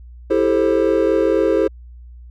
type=chord; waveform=triangle; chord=A minor seventh; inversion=second; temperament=just; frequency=330 / 396 / 440 / 528 Hz; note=E4 / G4 / A4 / C5; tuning=+2 / +18 / 0 / +16 cents; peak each=-17 dBFS; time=0.3-1.68 s; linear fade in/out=10 ms; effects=added 60 Hz sine -36 dBFS peak until 2.3 s